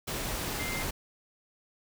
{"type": "tone in noise", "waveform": "sine", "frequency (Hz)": 2093, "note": "C7", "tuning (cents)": 0, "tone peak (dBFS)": -36, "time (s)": [0.59, 0.83], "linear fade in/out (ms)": 10, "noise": "pink", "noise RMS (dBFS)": -34, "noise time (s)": [0.07, 0.91], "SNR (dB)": -5, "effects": []}